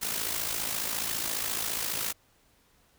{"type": "noise with amplitude modulation", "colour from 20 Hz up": "white", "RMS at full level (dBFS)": -29, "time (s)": [0.01, 2.13], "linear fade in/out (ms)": 20, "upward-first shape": "sine", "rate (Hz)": 54.6, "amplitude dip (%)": 60, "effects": ["pink hiss -65 dBFS RMS until 2.98 s"]}